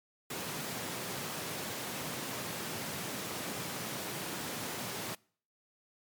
pink high-pass noise, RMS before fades -39 dBFS, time 0.3-5.15 s, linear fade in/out 5 ms, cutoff 120 Hz, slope 24 dB/octave, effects noise-tail reverb RT60 0.5 s tail -25 dB re dry + MP3 96 kbps

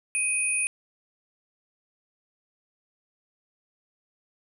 sine tone pair together, 2508 / 9475 Hz, D#7 / D9, +13 / +14 cents, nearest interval octave + major seventh, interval 2301 cents, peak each -26 dBFS, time 0.15-0.67 s, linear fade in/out 0 ms, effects none

